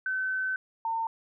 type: tone pair in turn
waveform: sine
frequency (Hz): 1525 / 906.8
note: G6 / A#5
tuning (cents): -48 / -48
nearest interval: major sixth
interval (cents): 900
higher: first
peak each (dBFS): -27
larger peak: neither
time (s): 0.06-0.56 / 0.85-1.07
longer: first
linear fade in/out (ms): 2
effects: none